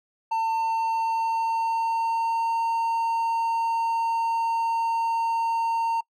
triangle tone with pitch glide, 901 to 915.7 Hz, A5 to A#5, +41 to -31 cents, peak -20 dBFS, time 0.31-6.01 s, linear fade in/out 10 ms, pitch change +28 cents, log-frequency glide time 0.54-2.58 s, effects noise-tail reverb RT60 0.1 s tail -24 dB re dry

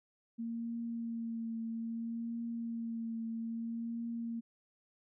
sine tone with vibrato, 229.8 Hz, A#3, 25 cents flat, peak -36 dBFS, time 0.38-4.41 s, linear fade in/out 20 ms, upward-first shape triangle, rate 0.61 Hz, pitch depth 25 cents each way, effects none

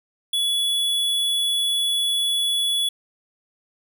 square tone, 3402 Hz, G#7, 41 cents sharp, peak -20 dBFS, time 0.33-2.89 s, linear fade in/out 5 ms, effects none

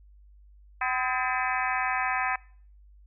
harmonic tone with a mistuned harmonic, 254.2 Hz, C4, 50 cents flat, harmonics 3 / 4 / 5 / 6 / 7 / 8 / 9 / 10, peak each -31 / -32 / -33 / -34 / -34 / -35 / -36 / -36 dBFS, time 0.81-2.36 s, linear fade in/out 5 ms, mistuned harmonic 6, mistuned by +86 cents, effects noise-tail reverb RT60 0.5 s tail -23 dB re dry + added 50 Hz sine -51 dBFS peak until 3.06 s

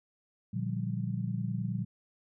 sine chord, G minor seventh, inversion first, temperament just, 117.6 / 147 / 176.4 / 196 Hz, Bb2 / D3 / F3 / G3, +16 / +2 / +18 / 0 cents, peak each -34 / -39 / -36 / -37 dBFS, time 0.53-1.85 s, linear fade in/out 10 ms, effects none

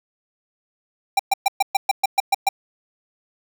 square tone bursts, 790 Hz, G5, 13 cents sharp, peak -14 dBFS, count 10, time 1.17-2.49 s, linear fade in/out 5 ms, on 24 ms, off 120 ms, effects none

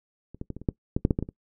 clicks, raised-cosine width 3 ms, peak -29 / -20 / -20 / -24 / -27 / -10 / -11 / -7 / -9 / -12 / -16 / -25 dBFS, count 12, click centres 0.346 / 0.414 / 0.503 / 0.566 / 0.616 / 0.688 / 0.965 / 1.051 / 1.108 / 1.189 / 1.226 / 1.289 s, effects noise-tail reverb RT60 0.1 s tail -21 dB re dry

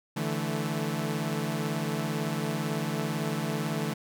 sawtooth chord, D suspended second, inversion none, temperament equal with one note detuned, 146.83 / 164.81 / 218.4 Hz, D3 / E3 / A3, 0 / 0 / -13 cents, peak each -29 dBFS, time 0.16-3.94 s, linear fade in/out 10 ms, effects none

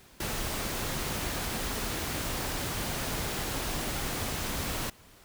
pink noise, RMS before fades -33 dBFS, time 0.2-4.9 s, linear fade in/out 5 ms, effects pink hiss -56 dBFS RMS until 5.24 s

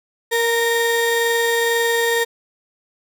35% pulse tone pair together, 466.2 / 1842.8 Hz, A#4 / A#6, 0 / -20 cents, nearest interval 2 octaves, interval 2380 cents, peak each -16 / -19 dBFS, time 0.31-2.25 s, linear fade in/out 20 ms, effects none

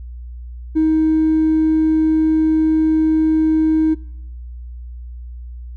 sine tone with hard clipping, 315.1 Hz, D#4, 22 cents sharp, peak -12 dBFS, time 0.75-3.95 s, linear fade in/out 20 ms, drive 1 dB, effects noise-tail reverb RT60 0.9 s tail -25 dB re dry + added 60 Hz sine -29 dBFS peak until 5.76 s

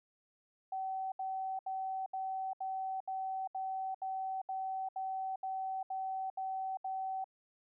sine tone bursts, 763 Hz, G5, 47 cents flat, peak -35 dBFS, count 14, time 0.72-7.243 s, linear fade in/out 5 ms, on 400 ms, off 71 ms, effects none

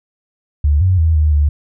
sine tone with pitch steps, 73.2 / 92.6 / 80.7 / 76.5 / 73.5 Hz, D2 / F#2 / E2 / D#2 / D2, -5 / +2 / -36 / -29 / +2 cents, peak -9 dBFS, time 0.64-1.49 s, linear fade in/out 5 ms, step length 170 ms, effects none

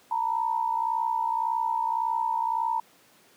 sine tone pair together, 902.2 / 964 Hz, A5 / B5, +43 / -42 cents, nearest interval minor second, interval 115 cents, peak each -26 / -28 dBFS, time 0.11-2.8 s, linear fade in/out 5 ms, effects pink hiss -58 dBFS RMS until 3.36 s + high-pass 200 Hz 12 dB/octave

